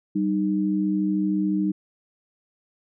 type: tone pair together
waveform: sine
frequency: 193.59 / 307.3 Hz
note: G3 / D#4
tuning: -21 / -21 cents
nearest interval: minor sixth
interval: 800 cents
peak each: -23 dBFS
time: 0.15-1.72 s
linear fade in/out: 10 ms
effects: none